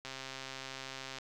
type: click train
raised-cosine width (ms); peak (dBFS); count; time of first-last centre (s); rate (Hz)
0.2; -25; 152; 0.05-1.185; 133
effects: none